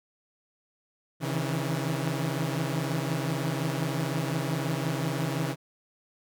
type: tone cluster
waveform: sawtooth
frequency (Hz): 135.4 / 159.4 / 165.1 / 285.1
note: C#3 / D#3 / E3 / C#4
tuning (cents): -40 / +42 / +3 / +49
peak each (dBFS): -27 / -28 / -30 / -35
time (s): 1.2-5.56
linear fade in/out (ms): 50
effects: none